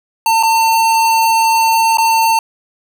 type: tone with dropouts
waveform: square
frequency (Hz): 901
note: A5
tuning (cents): +41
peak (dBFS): -10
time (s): 0.26-2.39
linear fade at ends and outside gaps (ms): 2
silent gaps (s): 0.428-0.433 / 1.972-1.983
effects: none